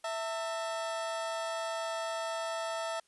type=tone pair together; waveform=30% pulse; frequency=659.3 / 900.5 Hz; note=E5 / A5; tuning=0 / +40 cents; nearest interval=perfect fourth; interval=540 cents; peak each=-32 / -37 dBFS; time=0.04-3 s; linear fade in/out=5 ms; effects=white hiss -70 dBFS RMS until 3.07 s + resampled to 24000 Hz